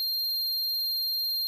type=tone; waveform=square; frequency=4194 Hz; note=C8; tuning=3 cents sharp; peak=-27 dBFS; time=0-1.47 s; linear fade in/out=0 ms; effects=9-bit